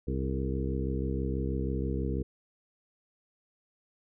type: harmonic tone with a mistuned harmonic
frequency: 66.2 Hz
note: C2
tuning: 21 cents sharp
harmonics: 1 / 2 / 3 / 4 / 5 / 6 / 7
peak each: -32 / -35 / -37 / -38 / -39 / -40 / -40 dBFS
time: 0.07-2.23 s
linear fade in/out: 10 ms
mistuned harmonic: 6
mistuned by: +37 cents
effects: none